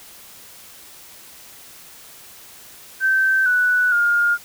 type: tone with pitch steps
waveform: sine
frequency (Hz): 1550 / 1481.7 / 1416.4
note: G6 / F#6 / F6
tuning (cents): -20 / +2 / +24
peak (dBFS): -14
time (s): 3-4.38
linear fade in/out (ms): 50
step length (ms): 460
effects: white hiss -43 dBFS RMS until 4.44 s